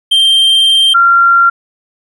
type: tone pair in turn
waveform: triangle / sine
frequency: 3159 / 1379 Hz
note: G7 / F6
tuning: +13 / -22 cents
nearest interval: octave + major second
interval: 1435 cents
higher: first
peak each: -4 dBFS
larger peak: neither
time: 0.11-0.94 / 0.94-1.5 s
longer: first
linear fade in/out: 10 ms
effects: none